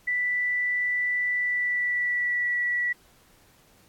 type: tone with pitch glide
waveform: sine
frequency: 1975.5 to 1946.1 Hz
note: B6 to B6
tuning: 0 to -26 cents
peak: -23 dBFS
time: 0.07-2.93 s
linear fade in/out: 10 ms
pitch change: -26 cents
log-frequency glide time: 1.34-2.56 s
effects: pink hiss -59 dBFS RMS until 3.88 s + AAC 64 kbps